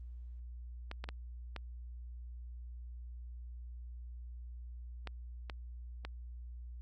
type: clicks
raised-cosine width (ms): 0.3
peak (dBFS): -26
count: 7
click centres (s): 0.914 / 1.041 / 1.089 / 1.563 / 5.073 / 5.498 / 6.05
effects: added 60 Hz sine -44 dBFS peak until 6.81 s + Opus 32 kbps